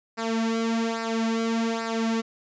sawtooth tone with flanger, 227 Hz, A#3, 46 cents flat, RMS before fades -26 dBFS, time 0.17-2.22 s, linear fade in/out 20 ms, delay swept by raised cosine 0.3 to 3.3 ms, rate 1.2 Hz, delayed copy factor -0.75, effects resampled to 16000 Hz

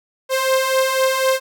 sawtooth beating tone pair, 523.3 / 527.3 Hz, C5 / C5, 0 / +13 cents, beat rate 4 Hz, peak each -17 / -13 dBFS, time 0.29-1.4 s, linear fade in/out 50 ms, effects none

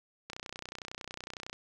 click train, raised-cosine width 0.2 ms, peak -23 dBFS, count 39, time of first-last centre 0.3-1.53 s, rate 30.9 Hz, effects none

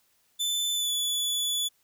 sawtooth tone with pitch glide, 3520 to 3442 Hz, A7 to A7, 0 to -39 cents, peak -23 dBFS, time 0.39-1.69 s, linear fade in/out 20 ms, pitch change -39 cents, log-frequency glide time 0.74-0.92 s, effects white hiss -68 dBFS RMS until 1.83 s

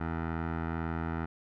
15% pulse tone with low-pass filter, 82.1 Hz, E2, 6 cents flat, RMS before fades -34 dBFS, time 0-1.26 s, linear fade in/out 10 ms, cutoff 1500 Hz, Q 2, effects none

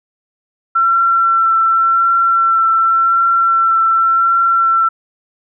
sine tone with vibrato, 1350 Hz, E6, 41 cents sharp, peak -9 dBFS, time 0.75-4.89 s, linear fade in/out 10 ms, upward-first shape triangle, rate 0.89 Hz, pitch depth 16 cents each way, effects none

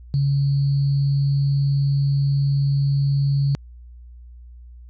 sine tone with sample-and-hold, 139.8 Hz, C#3, 15 cents sharp, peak -16 dBFS, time 0.14-3.55 s, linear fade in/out 0 ms, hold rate 4410 Hz, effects added 60 Hz sine -39 dBFS peak until 4.89 s + resampled to 16000 Hz

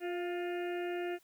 harmonic tone with a mistuned harmonic, 353.1 Hz, F4, 19 cents sharp, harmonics 1 / 2 / 4 / 5 / 6 / 7 / 8, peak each -35 / -42 / -49 / -48 / -53 / -51 / -53 dBFS, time 0-1.19 s, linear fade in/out 50 ms, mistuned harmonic 2, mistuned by -27 cents, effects white hiss -68 dBFS RMS until 1.23 s

